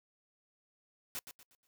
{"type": "noise with echo", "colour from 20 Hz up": "white", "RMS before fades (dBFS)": -40, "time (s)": [1.15, 1.19], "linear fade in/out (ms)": 0, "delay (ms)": 120, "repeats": 4, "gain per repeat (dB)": -9, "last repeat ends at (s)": 1.67, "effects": ["noise-tail reverb RT60 0.1 s tail -26 dB re dry"]}